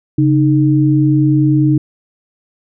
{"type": "tone pair together", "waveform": "sine", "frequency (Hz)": [137.52, 307.3], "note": ["C#3", "D#4"], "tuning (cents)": [-13, -21], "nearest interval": "octave + major second", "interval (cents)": 1392, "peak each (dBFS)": -11, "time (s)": [0.18, 1.78], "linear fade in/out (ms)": 5, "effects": []}